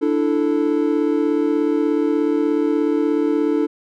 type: chord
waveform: triangle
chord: D suspended second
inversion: none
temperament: just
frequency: 293.7 / 330.4 / 440.5 Hz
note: D4 / E4 / A4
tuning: 0 / +4 / +2 cents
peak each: -17 / -19 / -19 dBFS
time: 0.01-3.67 s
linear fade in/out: 20 ms
effects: none